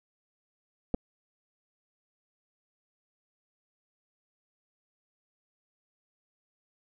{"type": "clicks", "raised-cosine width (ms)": 2, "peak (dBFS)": -16, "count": 2, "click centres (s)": [0.942, 0.946], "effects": []}